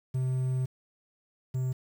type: tone pair in turn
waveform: triangle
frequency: 129 / 129 Hz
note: C3 / C3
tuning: -24 / -24 cents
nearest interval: unison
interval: 0 cents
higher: neither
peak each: -24 / -25 dBFS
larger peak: first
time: 0.14-0.66 / 1.54-1.73 s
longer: first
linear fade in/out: 10 ms
effects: 9-bit